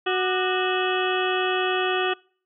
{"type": "harmonic tone with a mistuned harmonic", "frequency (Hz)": 370, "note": "F#4", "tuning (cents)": 0, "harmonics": [1, 2, 3, 4, 5, 7, 8, 9], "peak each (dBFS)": [-24, -28, -30, -31, -32, -31, -33, -34], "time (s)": [0.06, 2.14], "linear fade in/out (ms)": 10, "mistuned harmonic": 3, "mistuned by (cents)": 130, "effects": ["noise-tail reverb RT60 0.5 s tail -26 dB re dry"]}